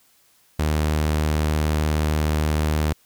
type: tone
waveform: sawtooth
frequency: 76.6 Hz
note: D#2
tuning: 27 cents flat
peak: -15 dBFS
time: 0.59-2.93 s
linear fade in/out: 5 ms
effects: white hiss -59 dBFS RMS until 3.05 s